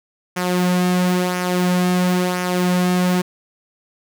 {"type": "tone with flanger", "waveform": "sawtooth", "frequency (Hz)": 180.4, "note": "F#3", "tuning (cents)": -44, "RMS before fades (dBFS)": -18, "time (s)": [0.36, 3.22], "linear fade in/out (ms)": 10, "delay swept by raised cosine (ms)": [0.24, 3.54], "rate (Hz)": 0.98, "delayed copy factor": -0.5, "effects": []}